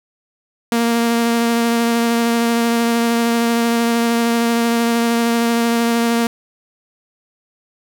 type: tone with vibrato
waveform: sawtooth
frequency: 233.1 Hz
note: A#3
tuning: in tune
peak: -10 dBFS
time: 0.72-6.27 s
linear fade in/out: 2 ms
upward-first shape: triangle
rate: 13 Hz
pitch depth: 15 cents each way
effects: none